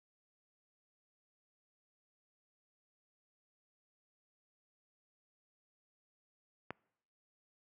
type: click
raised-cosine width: 0.5 ms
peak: -24 dBFS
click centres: 6.706 s
effects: noise-tail reverb RT60 0.8 s tail -26 dB re dry + high-pass 100 Hz 12 dB/octave